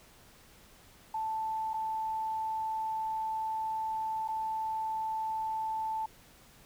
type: tone with dropouts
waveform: sine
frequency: 880 Hz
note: A5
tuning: in tune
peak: -31 dBFS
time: 1.14-6.06 s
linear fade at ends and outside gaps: 5 ms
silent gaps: 1.734-1.74 / 4.278-4.285 s
effects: pink hiss -58 dBFS RMS until 6.65 s